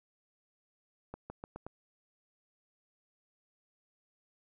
accelerating click train, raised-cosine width 1 ms, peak -28 dBFS, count 5, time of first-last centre 1.14-1.666 s, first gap 160 ms, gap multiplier 0.87, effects none

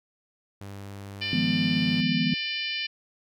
sawtooth tone with pitch glide, 99.4 to 100.03 Hz, G2 to G2, +25 to +36 cents, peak -34 dBFS, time 0.61-2.01 s, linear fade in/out 0 ms, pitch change +11 cents, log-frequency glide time 1.37-1.72 s
harmonic tone, 596 Hz, D5, 25 cents sharp, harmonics 3 / 4 / 5 / 6 / 7 / 8 / 9, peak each -38 / -32 / -32 / -42 / -39 / -37 / -43 dBFS, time 1.21-2.87 s, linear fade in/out 10 ms
sine chord, F half-diminished seventh, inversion third, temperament equal with one note detuned, 155.56 / 173.61 / 207.7 / 246.9 Hz, Eb3 / F3 / Ab3 / Cb4, 0 / -10 / 0 / 0 cents, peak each -31 / -28 / -29 / -26 dBFS, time 1.33-2.34 s, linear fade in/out 2 ms
effects none

